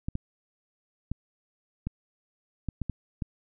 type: clicks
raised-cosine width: 5 ms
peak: -18 dBFS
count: 8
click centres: 0.085 / 0.154 / 1.116 / 1.87 / 2.687 / 2.817 / 2.897 / 3.222 s
effects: none